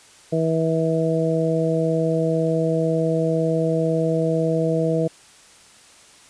harmonic tone, 162 Hz, E3, 30 cents flat, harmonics 1 / 2 / 3 / 4, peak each -22 / -25 / -22 / -25 dBFS, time 0.32-5.08 s, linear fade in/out 10 ms, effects white hiss -49 dBFS RMS until 6.29 s + resampled to 22050 Hz

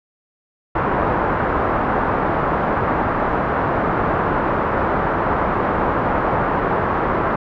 white low-pass noise, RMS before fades -19 dBFS, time 0.75-7.36 s, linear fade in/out 5 ms, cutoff 1300 Hz, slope 24 dB/octave, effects none

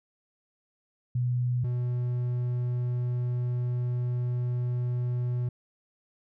sine / triangle tone pair in turn, 123.47 / 122.87 Hz, B2 / B2, 0 / -8 cents, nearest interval unison, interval 8 cents, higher first, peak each -24 dBFS, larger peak neither, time 1.15-1.64 / 1.64-5.49 s, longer second, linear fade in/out 5 ms, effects none

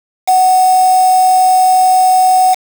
sine tone with quantisation, 743 Hz, F#5, 7 cents sharp, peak -6 dBFS, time 0.27-2.55 s, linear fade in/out 20 ms, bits 3, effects none

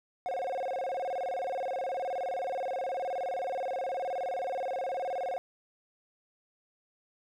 triangle tone with vibrato, 622.3 Hz, D#5, in tune, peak -29 dBFS, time 0.26-5.38 s, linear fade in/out 0 ms, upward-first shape square, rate 19 Hz, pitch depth 270 cents each way, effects none

